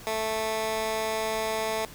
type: tone with high-pass filter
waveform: 15% pulse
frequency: 220 Hz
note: A3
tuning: in tune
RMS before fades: -29 dBFS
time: 0.07-1.85 s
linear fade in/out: 0 ms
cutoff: 520 Hz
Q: 0.86
effects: pink hiss -46 dBFS RMS until 1.94 s